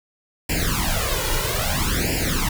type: noise with flanger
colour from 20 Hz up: pink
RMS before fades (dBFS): -22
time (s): 0.49-2.49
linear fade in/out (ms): 5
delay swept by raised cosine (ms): 0.4 to 2.1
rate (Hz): 0.61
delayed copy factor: +1
effects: none